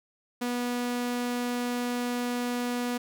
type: tone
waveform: sawtooth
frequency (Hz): 243.9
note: B3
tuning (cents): -21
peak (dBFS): -24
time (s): 0.41-2.98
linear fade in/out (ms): 10
effects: none

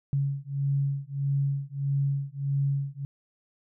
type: beating tone pair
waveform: sine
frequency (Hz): 138.59 / 140.19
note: C#3 / C#3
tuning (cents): 0 / +20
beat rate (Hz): 1.6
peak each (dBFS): -28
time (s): 0.13-3.05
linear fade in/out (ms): 0
effects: none

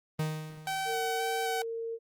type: tone with exponential decay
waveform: 45% pulse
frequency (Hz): 155.56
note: D#3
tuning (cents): 0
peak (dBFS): -27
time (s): 0.19-1.11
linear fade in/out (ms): 5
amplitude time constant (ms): 200
type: tone with vibrato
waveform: sawtooth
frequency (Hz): 763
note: G5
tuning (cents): -47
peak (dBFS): -27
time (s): 0.67-1.62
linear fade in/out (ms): 2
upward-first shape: square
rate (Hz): 1.9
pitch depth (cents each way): 13
type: tone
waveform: sine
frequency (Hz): 457.3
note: A#4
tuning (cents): -33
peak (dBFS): -33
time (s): 0.85-1.99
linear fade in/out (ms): 50
effects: Opus 32 kbps

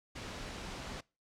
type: noise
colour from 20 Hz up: pink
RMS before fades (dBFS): -43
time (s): 0.15-1.01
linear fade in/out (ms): 10
effects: noise-tail reverb RT60 0.3 s tail -24 dB re dry + low-pass 6000 Hz 12 dB/octave

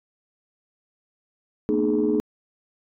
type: tone cluster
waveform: sine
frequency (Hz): 223.5 / 243.2 / 304.1 / 422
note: A3 / B3 / D#4 / G#4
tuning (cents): +27 / -26 / -40 / +28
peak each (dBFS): -25 / -27 / -22 / -22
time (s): 1.69-2.2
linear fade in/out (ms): 0
effects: tanh soft clip ceiling -12 dBFS

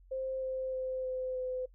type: tone with pitch steps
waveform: sine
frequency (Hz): 525 / 521.1 / 517.2 / 513.3 / 509.5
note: C5 / C5 / C5 / C5 / C5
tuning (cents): +6 / -7 / -20 / -33 / -46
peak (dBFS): -33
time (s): 0.11-1.66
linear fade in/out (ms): 10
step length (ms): 310
effects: noise-tail reverb RT60 0.1 s tail -23 dB re dry + added 45 Hz sine -56 dBFS peak until 1.74 s

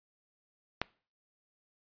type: click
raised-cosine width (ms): 0.3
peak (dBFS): -13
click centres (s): 0.816
effects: noise-tail reverb RT60 0.4 s tail -23 dB re dry + resampled to 11025 Hz

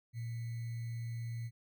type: tone with sample-and-hold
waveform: sine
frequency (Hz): 116.4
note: A#2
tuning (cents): -2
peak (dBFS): -37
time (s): 0.13-1.51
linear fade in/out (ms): 50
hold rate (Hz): 2100
effects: none

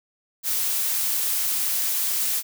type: noise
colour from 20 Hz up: blue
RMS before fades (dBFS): -24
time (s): 0.43-2.43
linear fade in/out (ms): 50
effects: none

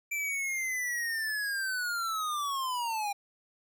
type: linear sweep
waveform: square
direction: down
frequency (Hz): 2349 to 796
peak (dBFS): -31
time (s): 0.11-3.13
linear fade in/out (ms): 10
effects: none

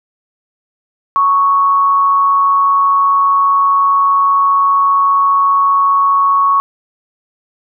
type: tone with amplitude modulation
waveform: sine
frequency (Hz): 1108.7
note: C#6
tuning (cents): 0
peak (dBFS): -6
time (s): 1.16-6.6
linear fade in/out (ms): 0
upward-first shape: sine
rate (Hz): 185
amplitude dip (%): 40
effects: none

